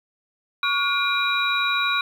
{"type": "tone cluster", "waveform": "sine", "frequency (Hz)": [1122, 1431, 2399, 3852], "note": ["C#6", "F6", "D7", "B7"], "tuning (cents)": [21, 42, 36, -44], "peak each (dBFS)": -25, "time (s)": [0.63, 2.01], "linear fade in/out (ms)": 2, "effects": ["8-bit"]}